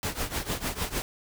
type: noise with tremolo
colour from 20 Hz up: pink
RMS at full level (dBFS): -28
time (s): 0.03-1.02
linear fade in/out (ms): 0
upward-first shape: triangle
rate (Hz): 6.6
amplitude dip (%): 90
effects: none